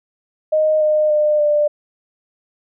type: tone with pitch steps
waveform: sine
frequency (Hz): 620 / 611.1 / 602.3 / 593.7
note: D#5 / D#5 / D5 / D5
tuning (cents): -6 / -31 / +44 / +19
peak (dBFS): -12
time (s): 0.52-1.68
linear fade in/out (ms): 10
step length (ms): 290
effects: none